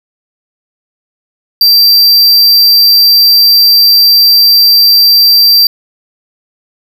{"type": "tone", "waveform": "square", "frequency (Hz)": 4699, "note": "D8", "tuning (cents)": 0, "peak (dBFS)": -3, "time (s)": [1.61, 5.67], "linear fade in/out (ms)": 2, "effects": []}